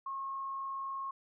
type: tone with frequency modulation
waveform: sine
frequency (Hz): 1084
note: C#6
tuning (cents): -39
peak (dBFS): -36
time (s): 0.06-1.11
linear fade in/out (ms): 5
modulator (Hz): 43.7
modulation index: 0.31
effects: none

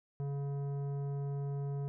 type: tone with tanh clipping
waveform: sine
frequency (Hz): 140.7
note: C#3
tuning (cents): +26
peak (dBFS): -36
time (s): 0.2-1.88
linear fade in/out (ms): 0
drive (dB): 12
effects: none

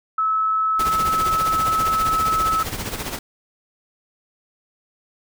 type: tone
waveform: sine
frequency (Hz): 1299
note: E6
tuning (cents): -26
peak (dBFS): -17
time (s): 0.18-2.63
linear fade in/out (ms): 5
type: noise with tremolo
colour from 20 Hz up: pink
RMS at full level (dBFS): -26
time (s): 0.79-3.19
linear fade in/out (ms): 5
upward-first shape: sine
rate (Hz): 15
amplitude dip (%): 60
effects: none

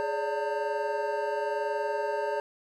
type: tone cluster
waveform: triangle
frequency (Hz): 418 / 564 / 585 / 904 / 1575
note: G#4 / C#5 / D5 / A5 / G6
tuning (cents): +11 / +30 / -7 / +47 / +8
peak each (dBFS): -31 / -34 / -31 / -31 / -38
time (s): 0-2.4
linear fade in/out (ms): 0
effects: none

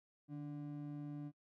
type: ring-modulated tone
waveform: triangle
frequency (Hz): 220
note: A3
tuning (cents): 0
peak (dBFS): -38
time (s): 0.28-1.32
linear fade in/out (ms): 50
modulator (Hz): 70.7
effects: noise-tail reverb RT60 0.1 s tail -25 dB re dry

